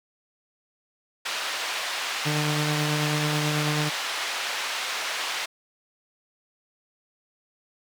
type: band-pass noise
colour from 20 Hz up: white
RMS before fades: -30 dBFS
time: 1.25-5.46 s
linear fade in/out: 10 ms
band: 680 to 3800 Hz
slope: 12 dB/octave
type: tone with tremolo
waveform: sawtooth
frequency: 150.3 Hz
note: D3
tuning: 40 cents sharp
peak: -19 dBFS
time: 2.25-3.9 s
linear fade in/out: 20 ms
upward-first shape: triangle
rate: 9.2 Hz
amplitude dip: 30%
effects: none